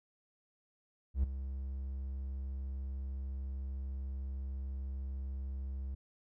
triangle tone with ADSR envelope, 66.8 Hz, C2, 36 cents sharp, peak -23 dBFS, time 1.14-5.95 s, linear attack 95 ms, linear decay 9 ms, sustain -12 dB, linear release 9 ms, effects none

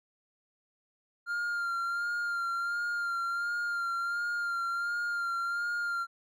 triangle tone with vibrato, 1396.9 Hz, F6, in tune, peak -28 dBFS, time 1.26-6.07 s, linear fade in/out 50 ms, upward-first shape sine, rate 1.4 Hz, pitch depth 27 cents each way, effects none

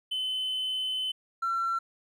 triangle tone pair in turn, 3041 / 1354.6 Hz, F#7 / E6, +47 / +47 cents, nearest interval octave + major second, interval 1400 cents, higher first, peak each -26 / -23 dBFS, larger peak second, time 0.11-1.12 / 1.42-1.79 s, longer first, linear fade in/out 10 ms, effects tanh soft clip ceiling -23 dBFS

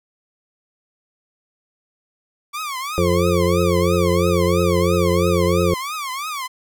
sawtooth tone with vibrato, 1137 Hz, C#6, 44 cents sharp, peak -21 dBFS, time 2.53-6.48 s, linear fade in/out 20 ms, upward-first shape triangle, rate 3 Hz, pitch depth 220 cents each way
harmonic tone, 87.9 Hz, F2, 12 cents sharp, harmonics 1 / 2 / 4 / 5 / 6, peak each -21 / -21 / -21 / -21 / -21 dBFS, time 2.98-5.74 s, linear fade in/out 0 ms
effects none

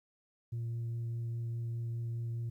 sine tone with vibrato, 116.54 Hz, A#2, in tune, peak -32 dBFS, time 0.52-2.5 s, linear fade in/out 10 ms, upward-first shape triangle, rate 4.9 Hz, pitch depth 10 cents each way, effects tanh soft clip ceiling -33 dBFS + 12-bit

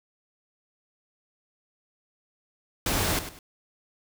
pink noise with echo, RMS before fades -26 dBFS, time 2.86-3.19 s, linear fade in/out 2 ms, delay 100 ms, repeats 2, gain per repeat -11 dB, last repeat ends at 3.39 s, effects none

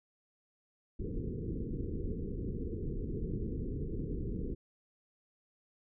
pink low-pass noise, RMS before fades -37 dBFS, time 0.99-4.55 s, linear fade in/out 10 ms, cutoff 470 Hz, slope 96 dB/octave, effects none

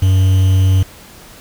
triangle tone with quantisation, 94.3 Hz, F#2, 33 cents sharp, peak -6 dBFS, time 0.02-0.83 s, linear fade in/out 5 ms, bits 5, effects pink hiss -39 dBFS RMS until 1.4 s

